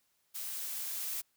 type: noise with level ramp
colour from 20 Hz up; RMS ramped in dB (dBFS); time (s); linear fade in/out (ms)
blue; -40 to -37; 0.34-1.22; 20
effects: white hiss -75 dBFS RMS until 1.36 s